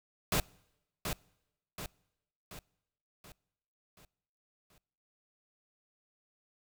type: noise with echo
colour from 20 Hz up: pink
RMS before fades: -29 dBFS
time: 0.32-0.4 s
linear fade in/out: 2 ms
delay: 730 ms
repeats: 6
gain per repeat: -6 dB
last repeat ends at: 4.78 s
effects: noise-tail reverb RT60 0.9 s tail -25 dB re dry